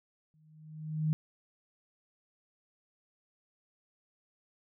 sine tone with exponential growth, 155.3 Hz, D#3, 3 cents flat, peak -24 dBFS, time 0.34-1.13 s, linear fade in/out 0 ms, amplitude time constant 170 ms, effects none

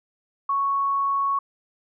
sine tone, 1108.7 Hz, C#6, in tune, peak -20 dBFS, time 0.49-1.39 s, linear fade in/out 5 ms, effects none

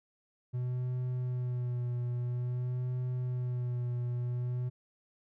triangle tone with vibrato, 123.8 Hz, B2, 5 cents sharp, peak -29 dBFS, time 0.53-4.7 s, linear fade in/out 20 ms, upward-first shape sine, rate 0.5 Hz, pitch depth 29 cents each way, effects none

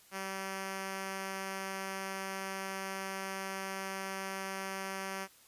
5% pulse tone, 192.6 Hz, G3, 30 cents flat, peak -26 dBFS, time 0.11-5.28 s, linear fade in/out 50 ms, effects white hiss -61 dBFS RMS until 5.47 s + resampled to 32000 Hz

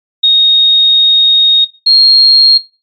sine tone pair in turn, 3729 / 4247 Hz, A#7 / C8, 0 / +25 cents, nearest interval major second, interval 225 cents, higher second, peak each -3 dBFS, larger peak neither, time 0.23-1.65 / 1.86-2.58 s, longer first, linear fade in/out 10 ms, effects noise-tail reverb RT60 0.3 s tail -19 dB re dry + MP3 64 kbps

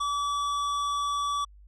sine tone with hard clipping, 1149 Hz, D6, 38 cents flat, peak -28 dBFS, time 0-1.45 s, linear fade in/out 10 ms, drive 14 dB, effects added 50 Hz sine -49 dBFS peak until 1.67 s + low-pass 9000 Hz 12 dB/octave

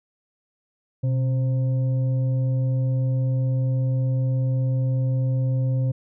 sine tone with frequency modulation, 127.4 Hz, C3, 46 cents flat, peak -19 dBFS, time 1.03-5.92 s, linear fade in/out 10 ms, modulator 398 Hz, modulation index 0.31, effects none

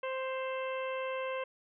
harmonic tone with a mistuned harmonic, 523.3 Hz, C5, in tune, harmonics 1 / 2 / 3 / 4 / 5 / 6, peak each -35 / -40 / -46 / -46 / -45 / -52 dBFS, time 0.03-1.44 s, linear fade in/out 5 ms, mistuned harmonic 5, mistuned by +26 cents, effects none

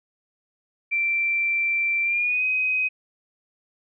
sine tone with pitch glide, 2349 to 2518 Hz, D7 to D#7, 0 to +20 cents, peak -20 dBFS, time 0.91-2.89 s, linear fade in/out 20 ms, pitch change +120 cents, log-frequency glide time 2.03-2.44 s, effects none

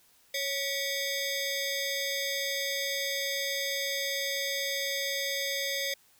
15% pulse ring-modulated tone, 1396.9 Hz, F6, in tune, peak -20 dBFS, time 0.34-5.94 s, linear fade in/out 5 ms, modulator 844 Hz, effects white hiss -63 dBFS RMS until 6.19 s

